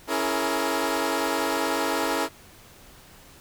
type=chord; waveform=15% pulse; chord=A# half-diminished seventh; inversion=first; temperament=equal with one note detuned; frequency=277.2 / 329.6 / 420.9 / 466.2 Hz; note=C#4 / E4 / G#4 / A#4; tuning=0 / 0 / +23 / 0 cents; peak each=-23 / -22 / -24 / -23 dBFS; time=0.07-2.29 s; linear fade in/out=50 ms; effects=pink hiss -50 dBFS RMS until 3.4 s